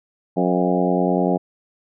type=harmonic tone with a mistuned harmonic; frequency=90.1 Hz; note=F#2; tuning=45 cents flat; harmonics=2 / 3 / 4 / 5 / 6 / 7 / 8 / 9; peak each=-21 / -23 / -24 / -25 / -26 / -26 / -27 / -28 dBFS; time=0.36-1.38 s; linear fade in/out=20 ms; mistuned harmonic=7; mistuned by=+30 cents; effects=none